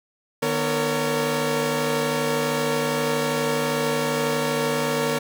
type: tone cluster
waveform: sawtooth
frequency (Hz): 153.4 / 245.1 / 457.6 / 560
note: D#3 / B3 / A#4 / C#5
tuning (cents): -24 / -13 / -32 / +18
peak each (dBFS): -26 / -24 / -21 / -23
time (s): 0.42-5.19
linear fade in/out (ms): 10
effects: none